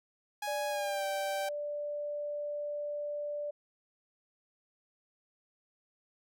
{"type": "tone with pitch glide", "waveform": "sawtooth", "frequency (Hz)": [830.6, 779.5], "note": ["G#5", "G5"], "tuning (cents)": [0, -10], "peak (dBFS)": -31, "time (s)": [0.42, 1.49], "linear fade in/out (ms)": 5, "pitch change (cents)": -110, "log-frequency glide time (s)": [0.69, 1.05]}
{"type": "tone", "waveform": "sine", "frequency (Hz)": 587.3, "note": "D5", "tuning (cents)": 0, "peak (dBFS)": -34, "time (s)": [0.47, 3.51], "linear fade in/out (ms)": 10}
{"effects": []}